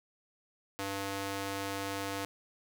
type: tone with high-pass filter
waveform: square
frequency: 98.5 Hz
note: G2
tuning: 9 cents sharp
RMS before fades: -37 dBFS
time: 0.79-2.25 s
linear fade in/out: 0 ms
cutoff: 310 Hz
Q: 0.52
effects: none